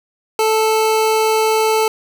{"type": "tone", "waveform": "25% pulse", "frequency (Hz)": 438.7, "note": "A4", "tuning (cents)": -5, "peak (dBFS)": -9, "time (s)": [0.39, 1.88], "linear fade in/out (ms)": 2, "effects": []}